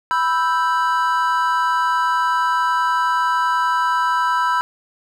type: chord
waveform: triangle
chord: E minor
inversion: second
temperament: equal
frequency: 987.8 / 1318.5 / 1568 Hz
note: B5 / E6 / G6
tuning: 0 / 0 / 0 cents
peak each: -16 / -19 / -22 dBFS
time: 0.11-4.61 s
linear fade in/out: 0 ms
effects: none